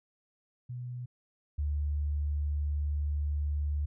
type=tone pair in turn; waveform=sine; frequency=123.47 / 73.42 Hz; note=B2 / D2; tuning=0 / 0 cents; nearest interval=major sixth; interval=900 cents; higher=first; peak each=-36 / -28 dBFS; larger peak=second; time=0.69-1.06 / 1.58-3.86 s; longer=second; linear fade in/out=10 ms; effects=none